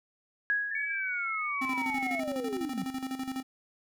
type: tone with exponential decay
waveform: sine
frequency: 1661.2 Hz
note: G#6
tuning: in tune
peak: -23 dBFS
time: 0.5-1.29 s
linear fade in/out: 0 ms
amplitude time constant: 170 ms
type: linear sweep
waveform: sine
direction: down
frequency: 1787 to 167.6 Hz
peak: -33 dBFS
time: 0.71-2.84 s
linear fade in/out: 5 ms
type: tone with vibrato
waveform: sine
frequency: 2241 Hz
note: C#7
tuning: 18 cents sharp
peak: -32 dBFS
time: 0.75-2.2 s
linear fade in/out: 2 ms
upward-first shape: triangle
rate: 1.3 Hz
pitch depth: 61 cents each way
type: tone with tremolo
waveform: square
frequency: 262.5 Hz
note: C4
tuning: 6 cents sharp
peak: -32 dBFS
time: 1.61-3.43 s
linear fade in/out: 10 ms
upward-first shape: square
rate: 12 Hz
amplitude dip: 65%
effects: none

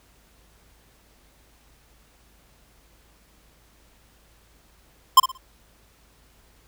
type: tone with echo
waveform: square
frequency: 1046.5 Hz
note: C6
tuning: in tune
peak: -8 dBFS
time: 5.17-5.2 s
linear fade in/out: 5 ms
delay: 59 ms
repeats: 3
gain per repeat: -12 dB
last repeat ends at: 5.377 s
effects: added 53 Hz sine -59 dBFS peak until 6.67 s + pink hiss -59 dBFS RMS until 6.67 s

